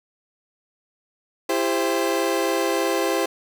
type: tone cluster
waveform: 30% pulse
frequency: 335 / 398.2 / 523 Hz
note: E4 / G4 / C5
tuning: +28 / +27 / -1 cents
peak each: -22 dBFS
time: 1.49-3.26 s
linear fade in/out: 5 ms
effects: none